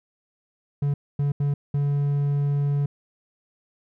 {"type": "tone bursts at uneven times", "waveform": "triangle", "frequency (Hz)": 142.9, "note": "D3", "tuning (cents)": -47, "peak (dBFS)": -18, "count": 4, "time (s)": [[0.82, 0.94], [1.19, 1.32], [1.4, 1.54], [1.74, 2.86]], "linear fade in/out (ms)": 5, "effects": []}